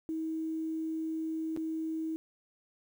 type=tone with dropouts; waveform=sine; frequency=320 Hz; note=D#4; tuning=49 cents sharp; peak=-32 dBFS; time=0.09-2.16 s; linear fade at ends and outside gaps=0 ms; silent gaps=1.564-1.573 s; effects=10-bit

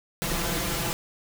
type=noise with comb filter; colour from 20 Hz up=pink; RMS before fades=-28 dBFS; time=0.22-0.93 s; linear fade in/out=0 ms; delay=5.9 ms; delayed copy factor=+1; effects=none

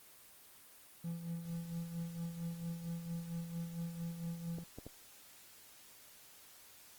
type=tone with tremolo; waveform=triangle; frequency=168.3 Hz; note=E3; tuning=36 cents sharp; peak=-35 dBFS; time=1.04-4.64 s; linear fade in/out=5 ms; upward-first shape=sine; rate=4.4 Hz; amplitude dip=60%
type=clicks; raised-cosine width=2 ms; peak=-33 dBFS; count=3; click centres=4.585 / 4.786 / 4.866 s
effects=white hiss -59 dBFS RMS until 6.98 s + Opus 24 kbps

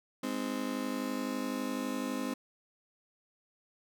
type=chord; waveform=35% pulse; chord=Ab major; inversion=none; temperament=just; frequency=207.7 / 259.6 / 311.5 Hz; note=Ab3 / C4 / Eb4; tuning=0 / -13 / +2 cents; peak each=-38 / -33 / -39 dBFS; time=0.23-2.34 s; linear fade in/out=5 ms; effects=none

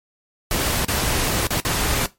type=noise with dropouts; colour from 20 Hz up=pink; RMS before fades=-21 dBFS; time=0.51-2.06 s; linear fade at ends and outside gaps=1 ms; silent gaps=0.848-0.883 / 1.47-1.505 / 1.602-1.65 s; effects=noise-tail reverb RT60 0.2 s tail -17 dB re dry + MP3 64 kbps

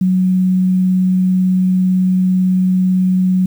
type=tone with vibrato; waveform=sine; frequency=185 Hz; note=F#3; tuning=in tune; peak=-10 dBFS; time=0.01-3.46 s; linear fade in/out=5 ms; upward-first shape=triangle; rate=18 Hz; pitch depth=8 cents each way; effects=7-bit

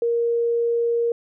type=tone; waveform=sine; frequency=468.7 Hz; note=A#4; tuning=9 cents sharp; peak=-18 dBFS; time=0.02-1.12 s; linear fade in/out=2 ms; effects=none

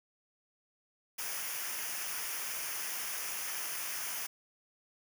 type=noise with comb filter; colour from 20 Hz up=white; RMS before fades=-38 dBFS; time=1.18-4.27 s; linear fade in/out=10 ms; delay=0.25 ms; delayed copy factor=-0.7; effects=none

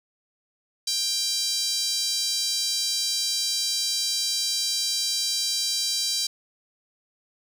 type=tone with high-pass filter; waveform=5% pulse; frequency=790 Hz; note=G5; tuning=13 cents sharp; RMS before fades=-26 dBFS; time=0.87-6.27 s; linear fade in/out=5 ms; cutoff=4400 Hz; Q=3.2; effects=none

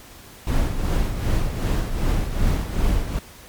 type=noise with tremolo; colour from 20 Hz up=brown; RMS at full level=-18 dBFS; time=0.47-3.19 s; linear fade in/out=2 ms; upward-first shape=triangle; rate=2.6 Hz; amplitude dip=65%; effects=pink hiss -44 dBFS RMS until 3.48 s + MP3 96 kbps

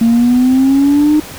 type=exponential sweep; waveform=sine; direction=up; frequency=227.2 to 307 Hz; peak=-5 dBFS; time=0.01-1.2 s; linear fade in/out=5 ms; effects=tanh soft clip ceiling -4 dBFS + pink hiss -30 dBFS RMS until 1.38 s

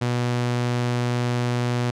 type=tone; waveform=sawtooth; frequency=121.9 Hz; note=B2; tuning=22 cents flat; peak=-17 dBFS; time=0.01-1.91 s; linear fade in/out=10 ms; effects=low-pass 7000 Hz 12 dB/octave

